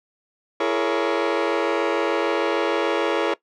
sawtooth chord, A# half-diminished seventh, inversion second, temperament just, 335.6 / 419.5 / 466.2 / 559.4 Hz, E4 / G#4 / A#4 / C#5, +31 / +17 / 0 / +16 cents, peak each -21 dBFS, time 0.6-3.34 s, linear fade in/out 5 ms, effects noise-tail reverb RT60 0.1 s tail -19 dB re dry + low-pass 3000 Hz 12 dB/octave

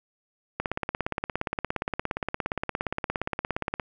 click train, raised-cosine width 0.5 ms, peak -12 dBFS, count 56, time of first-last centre 0.6-3.798 s, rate 17.2 Hz, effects none

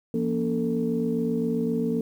sine tone cluster, 171.2 / 235.2 / 282.8 / 446.7 Hz, F3 / A#3 / C#4 / A4, -34 / +16 / +35 / +26 cents, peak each -30 / -25 / -32 / -28 dBFS, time 0.14-2.01 s, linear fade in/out 2 ms, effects tanh soft clip ceiling -13 dBFS + 9-bit

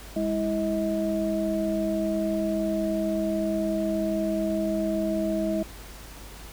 sine tone cluster, 205.4 / 326.3 / 637 Hz, G#3 / E4 / D#5, -19 / -18 / +41 cents, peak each -28 dBFS, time 0.16-5.63 s, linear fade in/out 5 ms, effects added 50 Hz sine -43 dBFS peak until 6.52 s + pink hiss -45 dBFS RMS until 6.52 s

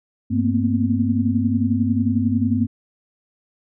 sine tone cluster, 99.9 / 227.1 / 238.3 / 258.1 Hz, G2 / A#3 / A#3 / C4, +33 / -45 / +38 / -23 cents, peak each -22 dBFS, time 0.3-2.67 s, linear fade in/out 20 ms, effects none

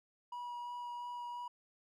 triangle tone with vibrato, 967 Hz, B5, 37 cents flat, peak -39 dBFS, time 0.32-1.48 s, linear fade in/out 5 ms, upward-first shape sine, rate 2.9 Hz, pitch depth 9 cents each way, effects none

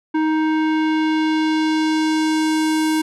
square tone with low-pass filter sweep, 313.3 Hz, D#4, 12 cents sharp, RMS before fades -18 dBFS, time 0.14-3.02 s, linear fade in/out 10 ms, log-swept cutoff 1600 to 12000 Hz, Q 0.95, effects none

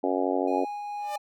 harmonic tone, 92.5 Hz, F#2, in tune, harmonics 3 / 4 / 5 / 6 / 7 / 8 / 9, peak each -29 / -30 / -31 / -32 / -32 / -33 / -34 dBFS, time 0.03-0.65 s, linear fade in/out 10 ms
triangle tone with tremolo, 825 Hz, G#5, 12 cents flat, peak -28 dBFS, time 0.47-1.18 s, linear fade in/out 10 ms, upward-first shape triangle, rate 2.1 Hz, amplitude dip 30%
sawtooth tone with exponential growth, 596 Hz, D5, 25 cents sharp, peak -27 dBFS, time 0.96-1.16 s, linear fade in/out 5 ms, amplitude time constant 42 ms
effects none

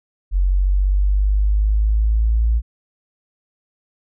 sine exponential sweep, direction up, 45.61 to 56.9 Hz, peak -13 dBFS, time 0.31-2.62 s, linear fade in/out 50 ms, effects none

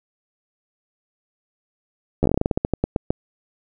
slowing click train, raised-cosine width 2 ms, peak -5 dBFS, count 17, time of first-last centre 2.23-3.105 s, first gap 12 ms, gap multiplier 1.18, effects none

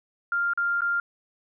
sine tone with dropouts, 1396.9 Hz, F6, in tune, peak -22 dBFS, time 0.32-1 s, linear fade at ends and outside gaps 2 ms, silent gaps 0.535-0.575 / 0.808-0.818 s, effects none

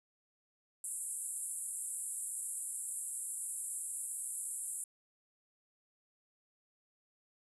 white band-pass noise, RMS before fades -41 dBFS, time 0.84-4.84 s, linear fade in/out 2 ms, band 7700 to 11000 Hz, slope 96 dB/octave, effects none

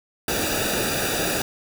pink noise with comb filter, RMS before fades -24 dBFS, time 0.28-1.42 s, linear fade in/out 2 ms, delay 0.94 ms, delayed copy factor -0.8, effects none

